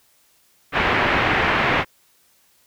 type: low-pass noise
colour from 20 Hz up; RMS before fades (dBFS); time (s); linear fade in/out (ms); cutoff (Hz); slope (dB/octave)
white; -19; 0.72-1.85; 50; 2400; 24
effects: white hiss -59 dBFS RMS until 2.66 s